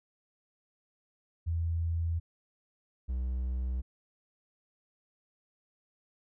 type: tone pair in turn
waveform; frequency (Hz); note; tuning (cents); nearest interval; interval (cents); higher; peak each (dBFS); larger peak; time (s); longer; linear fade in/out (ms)
sine / triangle; 83.4 / 63.09; E2 / B1; +21 / +38; perfect fourth; 483; first; -28; neither; 1.46-2.2 / 3.08-3.82; neither; 20
effects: none